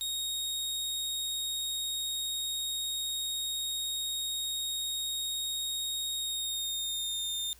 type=tone with pitch glide; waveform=sawtooth; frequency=3742 to 3633 Hz; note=A#7 to A#7; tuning=+6 to -45 cents; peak=-29 dBFS; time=0.01-7.53 s; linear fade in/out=0 ms; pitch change=-51 cents; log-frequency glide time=6.15-7.39 s; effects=added 60 Hz sine -58 dBFS peak until 7.59 s + white hiss -59 dBFS RMS until 7.59 s